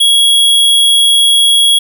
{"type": "tone", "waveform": "square", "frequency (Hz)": 3322, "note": "G#7", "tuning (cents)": 0, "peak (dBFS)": -6, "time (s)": [0, 1.79], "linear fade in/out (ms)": 10, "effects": []}